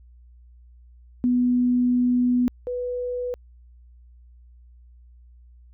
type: tone pair in turn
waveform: sine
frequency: 246.9 / 493.8 Hz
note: B3 / B4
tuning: 0 / 0 cents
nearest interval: octave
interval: 1200 cents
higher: second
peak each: -17 / -25 dBFS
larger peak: first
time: 1.24-2.48 / 2.67-3.34 s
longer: first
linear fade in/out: 0 ms
effects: added 60 Hz sine -47 dBFS peak until 5.73 s